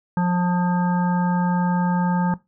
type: harmonic tone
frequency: 177.8 Hz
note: F3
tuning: 31 cents sharp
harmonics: 1 / 3 / 5 / 7 / 9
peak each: -17 / -34 / -25 / -35 / -35 dBFS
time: 0.17-2.34 s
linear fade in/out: 2 ms
effects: noise-tail reverb RT60 0.2 s tail -18 dB re dry